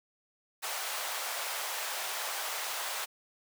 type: high-pass noise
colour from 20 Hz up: pink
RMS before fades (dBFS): -36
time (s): 0.62-3.06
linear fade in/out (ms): 20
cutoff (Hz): 640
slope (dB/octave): 24
effects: none

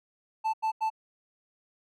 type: tone bursts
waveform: triangle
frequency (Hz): 880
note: A5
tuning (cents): 0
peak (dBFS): -23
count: 3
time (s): 0.44-0.902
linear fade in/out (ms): 20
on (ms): 96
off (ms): 87
effects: none

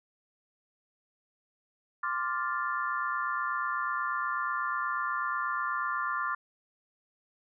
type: chord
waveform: sine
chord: D minor seventh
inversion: third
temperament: equal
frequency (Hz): 1046.5 / 1174.7 / 1396.9 / 1760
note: C6 / D6 / F6 / A6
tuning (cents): 0 / 0 / 0 / 0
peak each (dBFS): -35 / -33 / -34 / -37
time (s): 2.03-6.35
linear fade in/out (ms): 5
effects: none

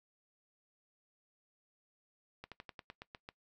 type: slowing click train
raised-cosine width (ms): 0.3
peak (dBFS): -30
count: 9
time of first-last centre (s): 2.44-3.289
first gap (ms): 77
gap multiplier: 1.09
effects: noise-tail reverb RT60 0.1 s tail -19 dB re dry

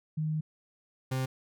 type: tone pair in turn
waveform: sine / 40% pulse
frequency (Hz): 155.3 / 130.59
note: D#3 / C3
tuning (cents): -3 / -3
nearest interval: minor third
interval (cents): 300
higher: first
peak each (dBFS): -28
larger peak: neither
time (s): 0.17-0.41 / 1.11-1.26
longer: first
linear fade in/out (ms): 10
effects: none

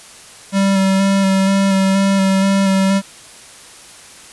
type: tone with vibrato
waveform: square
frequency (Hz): 194.1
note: G3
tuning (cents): -17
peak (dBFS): -12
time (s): 0.52-3.02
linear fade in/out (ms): 50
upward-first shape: square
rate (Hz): 2.1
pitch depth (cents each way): 15
effects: white hiss -39 dBFS RMS until 4.32 s + resampled to 24000 Hz

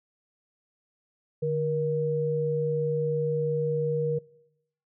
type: tone pair together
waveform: sine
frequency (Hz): 149.5 / 474.3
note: D3 / A#4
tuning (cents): +31 / +30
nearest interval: octave + minor sixth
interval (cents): 1999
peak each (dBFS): -29 / -26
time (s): 1.42-4.19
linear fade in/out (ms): 10
effects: noise-tail reverb RT60 0.8 s tail -22 dB re dry

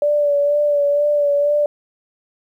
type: tone with vibrato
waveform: sine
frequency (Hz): 581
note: D5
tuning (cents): -19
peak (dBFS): -13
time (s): 0.02-1.66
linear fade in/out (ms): 2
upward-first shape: sine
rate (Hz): 2.1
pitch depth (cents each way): 28
effects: 9-bit

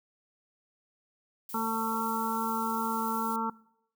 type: noise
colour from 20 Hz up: violet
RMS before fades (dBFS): -42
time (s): 1.49-3.36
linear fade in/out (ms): 2
type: harmonic tone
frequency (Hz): 224.9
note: A3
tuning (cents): +38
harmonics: 1 / 2 / 4 / 5 / 6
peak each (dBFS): -33 / -39 / -32 / -37 / -35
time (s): 1.54-3.5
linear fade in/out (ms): 5
effects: noise-tail reverb RT60 0.7 s tail -21 dB re dry

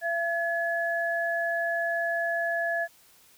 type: tone pair together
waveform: sine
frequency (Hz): 677 / 1702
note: E5 / G#6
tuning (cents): +46 / +42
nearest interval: octave + major third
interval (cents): 1596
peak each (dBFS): -28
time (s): 0.01-2.88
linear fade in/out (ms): 50
effects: white hiss -58 dBFS RMS until 3.37 s

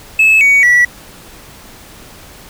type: tone with pitch steps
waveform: triangle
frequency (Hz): 2600 / 2250 / 1947.8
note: E7 / C#7 / B6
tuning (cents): -24 / +25 / -24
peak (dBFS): -3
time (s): 0.19-0.85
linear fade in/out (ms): 5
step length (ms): 220
effects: tanh soft clip ceiling 0 dBFS + pink hiss -37 dBFS RMS until 2.49 s

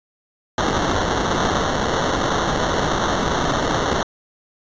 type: noise with sample-and-hold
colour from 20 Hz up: white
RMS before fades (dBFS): -20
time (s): 0.58-4.03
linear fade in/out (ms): 2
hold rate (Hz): 2450
effects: resampled to 16000 Hz

